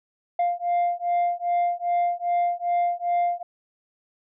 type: beating tone pair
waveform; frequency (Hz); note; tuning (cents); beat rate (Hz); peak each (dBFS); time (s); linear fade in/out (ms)
sine; 698.5 / 701; F5 / F5; 0 / +6; 2.5; -22; 0.39-3.43; 5
effects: tanh soft clip ceiling -18 dBFS